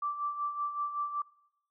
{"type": "tone with tremolo", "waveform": "sine", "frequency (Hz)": 1169, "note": "D6", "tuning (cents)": -8, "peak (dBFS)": -29, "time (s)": [0.02, 1.22], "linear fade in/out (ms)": 5, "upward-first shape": "sine", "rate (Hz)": 5.3, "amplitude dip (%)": 65, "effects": ["noise-tail reverb RT60 0.8 s tail -21 dB re dry"]}